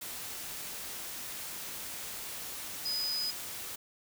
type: tone in noise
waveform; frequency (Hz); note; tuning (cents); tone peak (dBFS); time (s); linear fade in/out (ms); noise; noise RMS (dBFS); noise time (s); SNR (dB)
sine; 4988; D#8; +3; -31; 2.85-3.31; 10; white; -41; 0.01-3.76; +7
effects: none